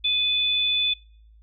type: tone pair together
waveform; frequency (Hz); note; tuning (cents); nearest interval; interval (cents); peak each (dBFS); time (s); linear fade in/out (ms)
sine; 2489 / 3487; D#7 / A7; 0 / -16; tritone; 584; -28 / -20; 0.04-0.94; 10
effects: noise-tail reverb RT60 0.6 s tail -26 dB re dry + added 54 Hz sine -49 dBFS peak until 1.42 s